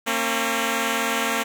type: tone pair together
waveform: 5% pulse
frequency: 228.4 / 269.6 Hz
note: A#3 / C#4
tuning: -35 / -48 cents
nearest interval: minor third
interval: 287 cents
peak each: -12 / -14 dBFS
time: 0.06-1.44 s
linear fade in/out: 20 ms
effects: none